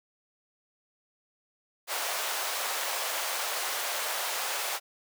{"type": "high-pass noise", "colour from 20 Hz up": "pink", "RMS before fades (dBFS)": -32, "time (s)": [1.87, 4.8], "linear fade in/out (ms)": 50, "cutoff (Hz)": 580, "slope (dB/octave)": 24, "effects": []}